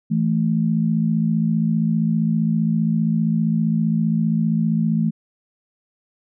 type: tone pair together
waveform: sine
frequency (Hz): 164.81 / 220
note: E3 / A3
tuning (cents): 0 / 0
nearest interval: perfect fourth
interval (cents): 500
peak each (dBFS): -19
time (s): 0.1-5.11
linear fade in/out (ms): 20
effects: none